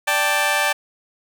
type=chord; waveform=15% pulse; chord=D suspended fourth; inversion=none; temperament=just; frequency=587.3 / 783.1 / 881 Hz; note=D5 / G5 / A5; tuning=0 / -2 / +2 cents; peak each=-16 dBFS; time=0.07-0.73 s; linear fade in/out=10 ms; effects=none